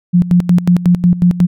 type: tone with tremolo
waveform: sine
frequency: 176.5 Hz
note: F3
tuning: 19 cents sharp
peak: -5 dBFS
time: 0.13-1.47 s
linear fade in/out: 20 ms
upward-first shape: square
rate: 5.5 Hz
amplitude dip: 80%
effects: none